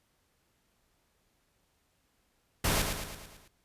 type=noise with echo; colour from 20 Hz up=pink; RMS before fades=-28 dBFS; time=2.64-2.82 s; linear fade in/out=5 ms; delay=110 ms; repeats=6; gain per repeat=-5 dB; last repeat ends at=3.48 s; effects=pink hiss -73 dBFS RMS until 3.64 s + resampled to 32000 Hz